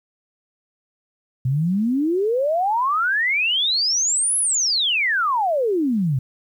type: exponential two-way sweep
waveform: sine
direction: up then down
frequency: 123.1 to 11000 to 123.1 Hz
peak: -17 dBFS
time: 1.45-6.19 s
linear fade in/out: 5 ms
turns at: 4.38 s
effects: 9-bit